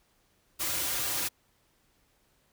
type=noise with comb filter; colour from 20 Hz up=white; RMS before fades=-31 dBFS; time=0.59-1.29 s; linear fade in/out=20 ms; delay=4.6 ms; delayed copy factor=-0.7; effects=pink hiss -69 dBFS RMS until 2.52 s